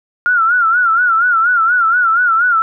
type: tone with vibrato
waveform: sine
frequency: 1396.9 Hz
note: F6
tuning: in tune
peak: -9 dBFS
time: 0.26-2.62 s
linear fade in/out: 0 ms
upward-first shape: sine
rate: 4.2 Hz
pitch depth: 110 cents each way
effects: none